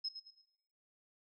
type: tone with echo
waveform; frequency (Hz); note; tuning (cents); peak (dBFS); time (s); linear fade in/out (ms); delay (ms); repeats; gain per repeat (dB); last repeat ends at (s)
sine; 5150; E8; -41; -35; 0.04-0.09; 10; 110; 3; -10; 0.42
effects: noise-tail reverb RT60 0.9 s tail -17 dB re dry